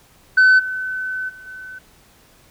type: tone with level steps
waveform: sine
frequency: 1516 Hz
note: F#6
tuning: 42 cents sharp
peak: -6 / -22 / -37 / -32 dBFS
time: 0.37-1.79 s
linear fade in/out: 10 ms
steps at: 0.58 / 1.28 / 1.46 s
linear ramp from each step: 20 ms
effects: tanh soft clip ceiling -7 dBFS + pink hiss -52 dBFS RMS until 2.5 s